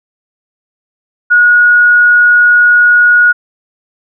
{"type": "tone", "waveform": "sine", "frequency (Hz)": 1450, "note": "F#6", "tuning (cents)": -35, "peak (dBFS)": -3, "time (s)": [1.3, 3.33], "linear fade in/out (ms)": 20, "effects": []}